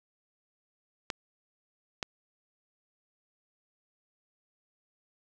clicks, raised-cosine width 0.2 ms, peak -14 dBFS, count 2, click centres 1.102 / 2.028 s, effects none

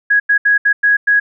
sine tone bursts at uneven times, 1661.2 Hz, G#6, in tune, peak -8 dBFS, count 6, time 0.1-0.2 / 0.29-0.38 / 0.45-0.58 / 0.65-0.73 / 0.83-0.97 / 1.07-1.2 s, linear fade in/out 10 ms, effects none

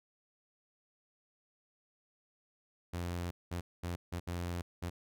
sawtooth tone bursts at uneven times, 87.31 Hz, F2, in tune, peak -32 dBFS, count 6, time 2.93-3.31 / 3.51-3.61 / 3.83-3.96 / 4.12-4.2 / 4.27-4.62 / 4.82-4.9 s, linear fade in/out 10 ms, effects none

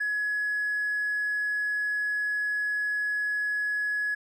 sine tone with hard clipping, 1686 Hz, G#6, 26 cents sharp, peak -26 dBFS, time 0-4.15 s, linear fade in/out 10 ms, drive 1 dB, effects none

